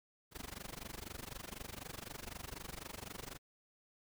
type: noise with amplitude modulation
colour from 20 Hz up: pink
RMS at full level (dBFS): -44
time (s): 0.31-3.39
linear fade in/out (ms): 50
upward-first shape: sine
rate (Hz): 24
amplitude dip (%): 95
effects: none